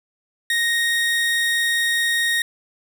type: tone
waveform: 30% pulse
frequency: 1864.7 Hz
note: A#6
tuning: in tune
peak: -15 dBFS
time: 0.5-2.42 s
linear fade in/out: 2 ms
effects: none